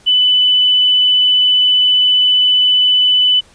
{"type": "tone", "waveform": "sine", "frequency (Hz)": 2995, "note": "F#7", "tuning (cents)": 20, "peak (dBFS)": -8, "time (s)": [0.06, 3.41], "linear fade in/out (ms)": 20, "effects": ["pink hiss -47 dBFS RMS until 3.54 s", "resampled to 22050 Hz"]}